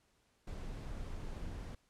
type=noise; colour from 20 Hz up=brown; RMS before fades=-43 dBFS; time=0.47-1.75 s; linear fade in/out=5 ms; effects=pink hiss -74 dBFS RMS until 1.89 s + low-pass 10000 Hz 12 dB/octave